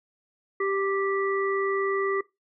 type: harmonic tone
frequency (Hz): 392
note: G4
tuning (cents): 0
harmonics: 1 / 3 / 5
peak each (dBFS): -25 / -30 / -32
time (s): 0.6-2.21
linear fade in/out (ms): 5
effects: noise-tail reverb RT60 0.2 s tail -20 dB re dry